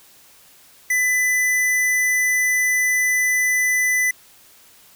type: tone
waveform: square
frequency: 2000 Hz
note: B6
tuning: 21 cents sharp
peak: -17 dBFS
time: 0.9-4.11 s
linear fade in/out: 5 ms
effects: white hiss -50 dBFS RMS until 4.95 s